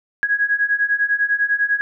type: beating tone pair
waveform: sine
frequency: 1652 / 1662 Hz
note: G#6 / G#6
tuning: -10 / +1 cents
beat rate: 10 Hz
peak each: -20 / -18 dBFS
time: 0.23-1.81 s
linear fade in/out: 0 ms
effects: none